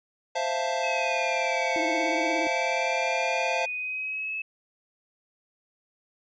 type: chord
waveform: square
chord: F major seventh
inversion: second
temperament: equal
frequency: 523.3 / 659.3 / 698.5 / 880 Hz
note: C5 / E5 / F5 / A5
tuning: 0 / 0 / 0 / 0 cents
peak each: -32 dBFS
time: 0.35-3.66 s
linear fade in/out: 10 ms
type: exponential two-way sweep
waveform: sine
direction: down then up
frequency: 2602 to 2199 to 2602 Hz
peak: -29 dBFS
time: 0.83-4.42 s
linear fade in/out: 5 ms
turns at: 1.82 s
type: tone with vibrato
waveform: triangle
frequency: 322.3 Hz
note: E4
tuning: 39 cents flat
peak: -28 dBFS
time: 1.76-2.47 s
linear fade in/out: 0 ms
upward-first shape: triangle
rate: 17 Hz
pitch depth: 83 cents each way
effects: resampled to 16000 Hz